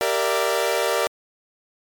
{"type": "chord", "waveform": "sawtooth", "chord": "E half-diminished seventh", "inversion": "first", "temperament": "equal with one note detuned", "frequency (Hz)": [392, 466.2, 587.3, 668.5], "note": ["G4", "Bb4", "D5", "E5"], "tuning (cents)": [0, 0, 0, 24], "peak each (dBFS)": [-23, -20, -20, -23], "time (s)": [0.01, 1.07], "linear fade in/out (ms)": 0, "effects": ["MP3 96 kbps"]}